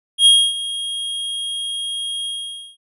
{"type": "tone with ADSR envelope", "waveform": "square", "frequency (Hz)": 3261, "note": "G#7", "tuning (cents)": -32, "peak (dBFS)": -7, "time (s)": [0.18, 2.77], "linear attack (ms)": 79, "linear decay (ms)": 270, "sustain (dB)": -16, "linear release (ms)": 510, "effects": ["resampled to 24000 Hz"]}